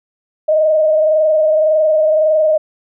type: tone with frequency modulation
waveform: sine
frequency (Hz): 622.3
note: D#5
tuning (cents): 0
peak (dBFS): -9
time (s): 0.48-2.58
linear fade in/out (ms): 10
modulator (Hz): 21.8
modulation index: 0.69
effects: none